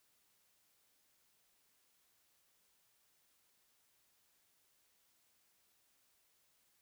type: silence
effects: white hiss -75 dBFS RMS until 6.81 s